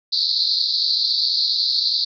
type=band-pass noise; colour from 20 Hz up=white; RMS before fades=-20 dBFS; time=0.12-2.05 s; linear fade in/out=10 ms; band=4000 to 4700 Hz; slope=96 dB/octave; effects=none